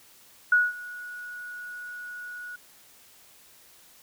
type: tone with ADSR envelope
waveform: sine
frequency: 1461 Hz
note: F#6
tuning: 22 cents flat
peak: -15 dBFS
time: 0.52-2.56 s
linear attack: 4 ms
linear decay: 200 ms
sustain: -21 dB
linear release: 7 ms
effects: white hiss -55 dBFS RMS until 4.02 s